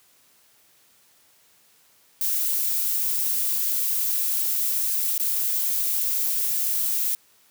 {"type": "noise with dropouts", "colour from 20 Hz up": "violet", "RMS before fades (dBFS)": -24, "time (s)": [2.21, 7.15], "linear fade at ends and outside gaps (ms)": 1, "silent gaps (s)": [5.18, 5.197], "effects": ["white hiss -59 dBFS RMS until 7.5 s", "high-pass 80 Hz 12 dB/octave"]}